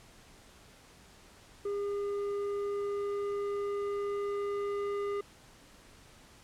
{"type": "tone with low-pass filter sweep", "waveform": "square", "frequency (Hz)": 405.2, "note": "G#4", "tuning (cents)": -43, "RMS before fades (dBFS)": -34, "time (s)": [1.65, 5.21], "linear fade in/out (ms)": 5, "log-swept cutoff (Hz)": [850, 1600], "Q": 0.85, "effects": ["pink hiss -57 dBFS RMS until 6.43 s", "low-pass 10000 Hz 12 dB/octave"]}